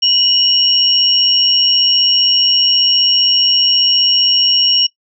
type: tone pair together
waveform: sine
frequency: 2934 / 5539 Hz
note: F#7 / F8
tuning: -15 / -15 cents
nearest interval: major seventh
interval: 1100 cents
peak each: -12 dBFS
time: 0.02-4.87 s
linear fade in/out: 10 ms
effects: noise-tail reverb RT60 0.1 s tail -22 dB re dry